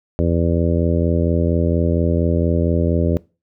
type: harmonic tone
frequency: 84.3 Hz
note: E2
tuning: 39 cents sharp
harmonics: 1 / 2 / 3 / 4 / 5 / 6 / 7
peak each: -18 / -21 / -23 / -24 / -25 / -26 / -26 dBFS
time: 0.19-3.17 s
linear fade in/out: 0 ms
effects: noise-tail reverb RT60 0.3 s tail -22 dB re dry